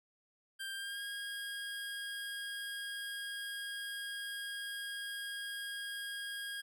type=tone with pitch glide; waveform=25% pulse; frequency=1584 to 1631.4 Hz; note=G6 to G#6; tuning=+18 to -31 cents; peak=-36 dBFS; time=0.59-6.62 s; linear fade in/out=20 ms; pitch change=+51 cents; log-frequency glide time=0.75-1.03 s; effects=none